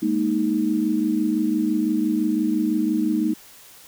sine chord, Ab suspended second, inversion none, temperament just, 207.7 / 233.6 / 311.5 Hz, Ab3 / Bb3 / Eb4, 0 / +4 / +2 cents, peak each -25 / -24 / -21 dBFS, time 0.02-3.34 s, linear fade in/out 10 ms, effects white hiss -47 dBFS RMS until 3.87 s

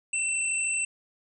sine tone pair together, 2689 / 8058 Hz, E7 / B8, +34 / +34 cents, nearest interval octave + perfect fifth, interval 1900 cents, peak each -28 dBFS, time 0.13-0.85 s, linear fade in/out 5 ms, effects none

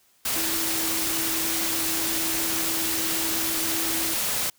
sine tone in noise, 326.1 Hz, E4, 19 cents flat, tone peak -33 dBFS, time 0.36-4.14 s, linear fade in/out 5 ms, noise white, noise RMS -26 dBFS, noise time 0.25-4.5 s, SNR -10 dB, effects white hiss -62 dBFS RMS until 4.58 s

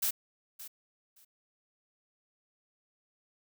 blue noise with echo, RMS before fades -30 dBFS, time 0.02-0.11 s, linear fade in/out 10 ms, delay 570 ms, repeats 2, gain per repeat -15 dB, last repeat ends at 1.25 s, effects none

